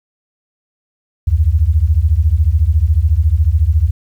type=beating tone pair; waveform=sine; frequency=71.6 / 85.6 Hz; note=D2 / F2; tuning=-43 / -34 cents; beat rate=14 Hz; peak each=-12 dBFS; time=1.27-3.91 s; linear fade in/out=10 ms; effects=8-bit